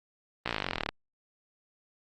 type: slowing click train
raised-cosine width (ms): 0.3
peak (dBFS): -13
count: 21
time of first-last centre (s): 0.46-0.89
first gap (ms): 16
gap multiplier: 1.03
effects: Opus 24 kbps